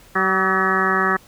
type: harmonic tone with a mistuned harmonic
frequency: 190 Hz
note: F#3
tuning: 46 cents sharp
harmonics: 1 / 2 / 3 / 4 / 5 / 6 / 7 / 8 / 9 / 10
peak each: -26 / -24 / -34 / -27 / -31 / -23 / -22 / -28 / -22 / -26 dBFS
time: 0.15-1.17 s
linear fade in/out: 10 ms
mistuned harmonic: 7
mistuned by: -50 cents
effects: pink hiss -49 dBFS RMS until 1.27 s